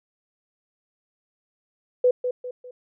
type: tone with echo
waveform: sine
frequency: 498.4 Hz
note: B4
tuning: 16 cents sharp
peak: -14 dBFS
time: 2.04-2.11 s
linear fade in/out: 5 ms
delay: 200 ms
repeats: 3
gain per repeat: -8 dB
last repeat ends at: 2.71 s
effects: none